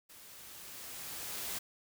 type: noise with level ramp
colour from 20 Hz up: white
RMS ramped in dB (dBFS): -55 to -38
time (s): 0.09-1.59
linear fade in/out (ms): 10
effects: none

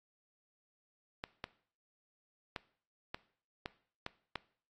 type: clicks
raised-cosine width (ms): 0.3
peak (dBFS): -22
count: 7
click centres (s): 1.239 / 1.441 / 2.562 / 3.145 / 3.659 / 4.064 / 4.357
effects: noise-tail reverb RT60 0.5 s tail -19 dB re dry + AAC 32 kbps

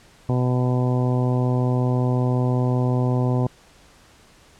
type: harmonic tone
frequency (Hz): 125.4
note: B2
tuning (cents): +27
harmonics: 1 / 2 / 3 / 4 / 5 / 6 / 7 / 8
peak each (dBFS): -19 / -25 / -29 / -31 / -33 / -35 / -36 / -37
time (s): 0.29-3.47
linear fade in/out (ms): 2
effects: pink hiss -52 dBFS RMS until 4.59 s + low-pass 9000 Hz 12 dB/octave

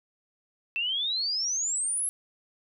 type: exponential sweep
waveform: sine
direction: up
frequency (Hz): 2637 to 11175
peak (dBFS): -26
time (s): 0.76-2.09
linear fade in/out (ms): 0
effects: none

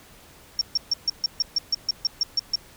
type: tone bursts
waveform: sine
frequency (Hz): 5510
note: F8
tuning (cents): -24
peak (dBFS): -18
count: 13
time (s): 0.59-2.556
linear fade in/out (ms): 2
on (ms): 22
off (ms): 140
effects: pink hiss -50 dBFS RMS until 2.76 s

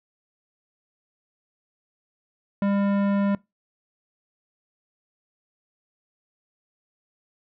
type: tone with tanh clipping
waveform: sine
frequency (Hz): 200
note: G3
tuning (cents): +35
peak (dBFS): -22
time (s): 2.62-3.35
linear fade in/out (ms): 2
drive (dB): 17
effects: noise-tail reverb RT60 0.2 s tail -22 dB re dry

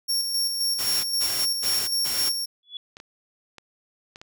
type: tone with tremolo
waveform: sawtooth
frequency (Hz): 5510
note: F8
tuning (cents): -24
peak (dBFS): -19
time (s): 0.08-2.46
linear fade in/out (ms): 20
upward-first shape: square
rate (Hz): 3.8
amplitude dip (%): 40
type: noise bursts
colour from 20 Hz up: white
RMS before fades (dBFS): -30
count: 4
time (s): 0.78-2.3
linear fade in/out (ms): 20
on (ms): 260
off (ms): 160
type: tone with exponential growth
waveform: sine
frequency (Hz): 3415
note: G#7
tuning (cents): +48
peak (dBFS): -28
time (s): 2.63-2.77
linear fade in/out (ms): 2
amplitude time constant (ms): 29
type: clicks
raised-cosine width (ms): 0.2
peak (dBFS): -25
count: 5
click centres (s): 2.969 / 3.001 / 3.583 / 4.159 / 4.215
effects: none

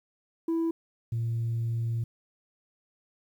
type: tone pair in turn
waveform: sine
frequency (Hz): 329.8 / 115.5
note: E4 / A#2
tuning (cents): +1 / -16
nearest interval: octave + tritone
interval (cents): 1817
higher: first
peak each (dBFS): -22 / -25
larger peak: first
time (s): 0.48-0.71 / 1.12-2.04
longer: second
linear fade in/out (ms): 5
effects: tanh soft clip ceiling -24 dBFS + 10-bit

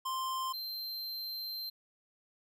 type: tone pair in turn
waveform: square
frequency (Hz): 1046.5 / 4133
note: C6 / C8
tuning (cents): 0 / -22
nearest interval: 2 octaves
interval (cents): 2378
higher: second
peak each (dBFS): -34 / -38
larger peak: first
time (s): 0.05-0.53 / 0.53-1.7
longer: second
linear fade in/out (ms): 10
effects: none

